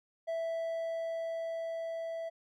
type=tone with level ramp; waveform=triangle; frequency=659.3 Hz; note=E5; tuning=in tune; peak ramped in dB=-30 to -34 dBFS; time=0.27-2.3 s; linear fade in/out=20 ms; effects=none